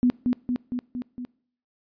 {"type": "tone with echo", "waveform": "sine", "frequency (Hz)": 246.9, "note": "B3", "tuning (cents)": 0, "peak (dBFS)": -16, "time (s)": [0.03, 0.1], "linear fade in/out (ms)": 0, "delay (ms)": 230, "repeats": 5, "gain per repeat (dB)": -3, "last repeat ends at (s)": 1.25, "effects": ["noise-tail reverb RT60 0.6 s tail -23 dB re dry", "resampled to 11025 Hz"]}